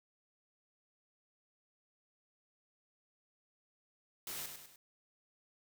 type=noise with echo; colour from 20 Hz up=white; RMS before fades=-43 dBFS; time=4.27-4.46 s; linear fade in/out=2 ms; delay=100 ms; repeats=3; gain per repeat=-6 dB; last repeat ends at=4.76 s; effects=none